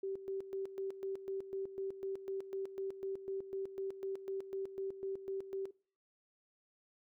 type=tone with tremolo; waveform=sine; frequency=387.7 Hz; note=G4; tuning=19 cents flat; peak=-36 dBFS; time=0.03-5.71 s; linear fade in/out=5 ms; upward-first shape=square; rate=4 Hz; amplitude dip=70%; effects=noise-tail reverb RT60 0.5 s tail -24 dB re dry